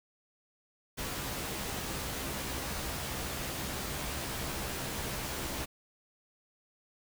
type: noise with comb filter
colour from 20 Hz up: pink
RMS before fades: -37 dBFS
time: 0.97-5.66 s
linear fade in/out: 20 ms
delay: 15 ms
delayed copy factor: +0.55
effects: none